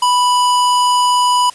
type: tone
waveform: square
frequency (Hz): 987.8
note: B5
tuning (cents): 0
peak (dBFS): -11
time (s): 0.02-1.5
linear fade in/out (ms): 5
effects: white hiss -40 dBFS RMS until 1.54 s + resampled to 24000 Hz